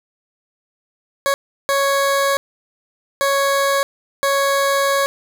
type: tone bursts at uneven times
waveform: 20% pulse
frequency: 554.4 Hz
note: C#5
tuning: in tune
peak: -10 dBFS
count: 4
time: 1.26-1.34 / 1.69-2.37 / 3.21-3.83 / 4.23-5.06 s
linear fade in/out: 0 ms
effects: none